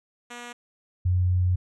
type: tone pair in turn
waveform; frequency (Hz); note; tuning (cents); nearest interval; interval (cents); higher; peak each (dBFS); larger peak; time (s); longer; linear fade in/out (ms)
5% pulse / sine; 241 / 90.56; B3 / F#2; -42 / -37; octave + perfect fourth; 1695; first; -26 / -19; second; 0.3-0.53 / 1.05-1.56; second; 10
effects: resampled to 24000 Hz